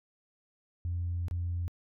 sine tone with dropouts, 86.9 Hz, F2, 8 cents flat, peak -29 dBFS, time 0.85-1.68 s, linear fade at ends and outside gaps 0 ms, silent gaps 1.283-1.311 s, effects tanh soft clip ceiling -26 dBFS

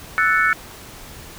sine chord, F# minor seventh, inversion third, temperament equal, 1318.5 / 1480 / 1760 / 2217 Hz, E6 / F#6 / A6 / C#7, 0 / 0 / 0 / 0 cents, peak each -20 / -18 / -20 / -22 dBFS, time 0.18-0.53 s, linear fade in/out 0 ms, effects pink hiss -39 dBFS RMS until 1.38 s

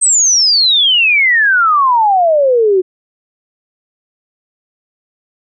sine exponential sweep, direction down, 8410 to 360 Hz, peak -7 dBFS, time 0.01-2.82 s, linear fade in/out 20 ms, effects none

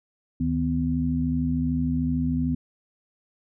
sine tone cluster, 75 / 157.7 / 251 Hz, D2 / D#3 / B3, +37 / +24 / +28 cents, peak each -29 / -27 / -24 dBFS, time 0.4-2.55 s, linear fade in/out 5 ms, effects none

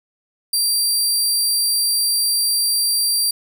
20% pulse tone, 4712 Hz, D8, 5 cents sharp, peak -10 dBFS, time 0.53-3.31 s, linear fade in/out 5 ms, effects none

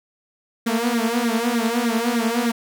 sawtooth tone with flanger, 233.5 Hz, A#3, 3 cents sharp, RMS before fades -21 dBFS, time 0.66-2.52 s, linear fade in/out 10 ms, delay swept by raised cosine 0.5 to 6.3 ms, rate 3.3 Hz, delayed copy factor +0.95, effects none

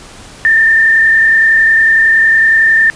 sine tone with frequency modulation, 1795 Hz, A6, 34 cents sharp, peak -5 dBFS, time 0.45-2.9 s, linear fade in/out 0 ms, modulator 30.9 Hz, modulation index 0.95, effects pink hiss -34 dBFS RMS until 2.95 s + resampled to 22050 Hz

